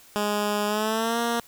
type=tone with pitch glide; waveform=10% pulse; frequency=207.7 to 234.5 Hz; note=G#3 to A#3; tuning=0 to +11 cents; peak=-15 dBFS; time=0.16-1.4 s; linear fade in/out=0 ms; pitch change=+211 cents; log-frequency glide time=0.67-1.19 s; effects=white hiss -52 dBFS RMS until 1.47 s